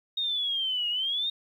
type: exponential two-way sweep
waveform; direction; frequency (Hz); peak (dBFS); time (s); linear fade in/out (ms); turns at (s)
sine; down then up; 3729 to 2848 to 3729; -26; 0.17-1.3; 5; 0.89
effects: 10-bit